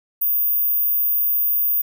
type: tone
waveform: sine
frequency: 14917 Hz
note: A#9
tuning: in tune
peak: -16 dBFS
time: 0.21-1.82 s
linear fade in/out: 10 ms
effects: none